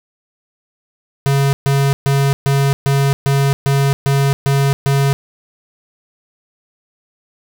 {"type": "tone bursts", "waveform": "square", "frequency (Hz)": 138.7, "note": "C#3", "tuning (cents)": 1, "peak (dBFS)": -12, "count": 10, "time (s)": [1.26, 5.13], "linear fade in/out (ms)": 0, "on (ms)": 270, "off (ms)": 130, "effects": []}